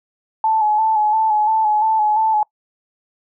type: tone with vibrato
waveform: sine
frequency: 864 Hz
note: A5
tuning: 32 cents flat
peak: -13 dBFS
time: 0.44-2.43 s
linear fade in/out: 2 ms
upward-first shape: square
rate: 2.9 Hz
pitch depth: 33 cents each way
effects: noise-tail reverb RT60 0.1 s tail -25 dB re dry